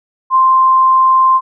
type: tone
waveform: sine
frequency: 1046.5 Hz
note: C6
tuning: in tune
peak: -6 dBFS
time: 0.3-1.41 s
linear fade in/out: 50 ms
effects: none